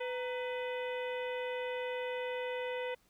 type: harmonic tone with a mistuned harmonic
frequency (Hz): 500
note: B4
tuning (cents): +21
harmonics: 1 / 2 / 3 / 4 / 5 / 6 / 7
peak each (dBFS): -36 / -44 / -49 / -45 / -48 / -52 / -55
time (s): 0-2.95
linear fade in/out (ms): 10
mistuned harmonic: 2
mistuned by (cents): -120
effects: pink hiss -70 dBFS RMS until 3.09 s